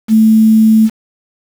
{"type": "tone with quantisation", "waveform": "sine", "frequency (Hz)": 220, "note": "A3", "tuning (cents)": 0, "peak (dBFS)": -4, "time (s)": [0.08, 0.9], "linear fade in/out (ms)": 50, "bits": 5, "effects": []}